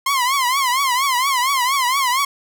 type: tone with vibrato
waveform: sawtooth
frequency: 1046.5 Hz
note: C6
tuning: in tune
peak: -12 dBFS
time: 0.06-2.25 s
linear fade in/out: 5 ms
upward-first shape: triangle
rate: 4.3 Hz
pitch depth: 160 cents each way
effects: none